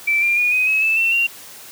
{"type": "tone with pitch steps", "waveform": "sine", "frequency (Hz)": [2330, 2387, 2446, 2506, 2567, 2630, 2695, 2761], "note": ["D7", "D7", "D#7", "D#7", "E7", "E7", "E7", "F7"], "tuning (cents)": [-14, 28, -30, 12, -47, -5, 38, -20], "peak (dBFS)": -14, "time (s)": [0.07, 1.27], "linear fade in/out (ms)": 10, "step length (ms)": 150, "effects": ["white hiss -39 dBFS RMS until 1.71 s", "high-pass 100 Hz 12 dB/octave"]}